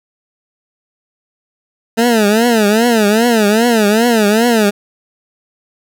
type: tone with vibrato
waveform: 20% pulse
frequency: 222 Hz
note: A3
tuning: 16 cents sharp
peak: -4 dBFS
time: 1.97-4.71 s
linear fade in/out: 20 ms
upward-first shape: triangle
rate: 2.5 Hz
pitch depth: 180 cents each way
effects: none